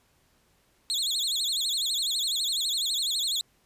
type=tone with vibrato; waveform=35% pulse; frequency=3797 Hz; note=A#7; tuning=31 cents sharp; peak=-24 dBFS; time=0.9-3.41 s; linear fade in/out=0 ms; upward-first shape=sine; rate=12 Hz; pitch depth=230 cents each way; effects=pink hiss -66 dBFS RMS until 3.65 s + resampled to 32000 Hz